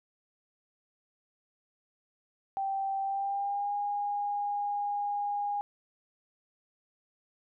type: tone with pitch glide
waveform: sine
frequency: 781 to 817.5 Hz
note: G5 to G#5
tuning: -7 to -28 cents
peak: -29 dBFS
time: 2.57-5.61 s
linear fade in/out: 0 ms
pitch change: +79 cents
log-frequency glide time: 3.02-3.74 s
effects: none